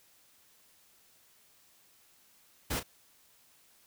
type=noise with echo; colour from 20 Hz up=pink; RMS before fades=-33 dBFS; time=2.7-2.8 s; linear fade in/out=10 ms; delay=33 ms; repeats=1; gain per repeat=-11 dB; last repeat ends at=2.833 s; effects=white hiss -64 dBFS RMS until 3.86 s